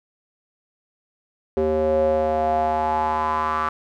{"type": "tone with band-pass filter sweep", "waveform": "square", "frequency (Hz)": 77.78, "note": "D#2", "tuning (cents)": 0, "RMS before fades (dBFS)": -21, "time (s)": [1.57, 3.69], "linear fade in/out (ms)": 0, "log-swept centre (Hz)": [440, 1200], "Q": 5.8, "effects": []}